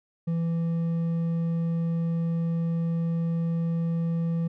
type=tone with hard clipping; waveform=triangle; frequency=166.7 Hz; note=E3; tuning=20 cents sharp; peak=-25 dBFS; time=0.27-4.48 s; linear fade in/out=10 ms; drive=7 dB; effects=none